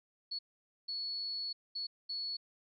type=tone bursts at uneven times; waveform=sine; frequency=4398 Hz; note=C#8; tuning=14 cents flat; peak=-36 dBFS; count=4; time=0.31-0.39 / 0.88-1.53 / 1.75-1.87 / 2.09-2.37 s; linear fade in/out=10 ms; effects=none